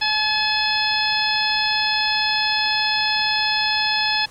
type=harmonic tone with a mistuned harmonic; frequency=857 Hz; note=A5; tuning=46 cents flat; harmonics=1 / 2 / 3 / 4 / 5 / 6; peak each=-25 / -25 / -25 / -25 / -25 / -25 dBFS; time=0.01-4.26 s; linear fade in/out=10 ms; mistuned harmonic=5; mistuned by=-29 cents; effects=pink hiss -45 dBFS RMS until 4.3 s + low-pass 10000 Hz 12 dB/octave